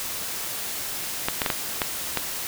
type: clicks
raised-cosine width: 0.3 ms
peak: -6 dBFS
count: 6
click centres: 1.285 / 1.418 / 1.462 / 1.502 / 1.818 / 2.173 s
effects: white hiss -31 dBFS RMS until 2.47 s